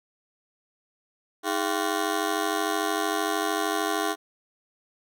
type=ring-modulated tone; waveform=15% pulse; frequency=364.2 Hz; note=F#4; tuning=27 cents flat; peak=-15 dBFS; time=1.43-4.16 s; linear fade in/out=50 ms; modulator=46.6 Hz; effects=none